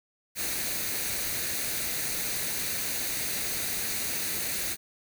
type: noise with comb filter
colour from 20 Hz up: white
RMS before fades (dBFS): -31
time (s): 0.35-4.77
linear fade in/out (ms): 50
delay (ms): 0.47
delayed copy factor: +0.5
effects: none